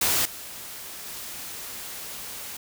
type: noise with level steps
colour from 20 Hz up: white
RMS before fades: -23 / -39 / -37 dBFS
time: 0.01-2.57 s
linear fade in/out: 5 ms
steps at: 0.25 / 1.05 s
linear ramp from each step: 5 ms
effects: none